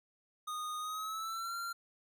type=tone with pitch glide; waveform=square; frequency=1235 to 1378.3 Hz; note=D#6 to F6; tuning=-13 to -23 cents; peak=-38 dBFS; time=0.47-1.73 s; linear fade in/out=10 ms; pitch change=+190 cents; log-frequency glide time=0.79-1.56 s; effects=none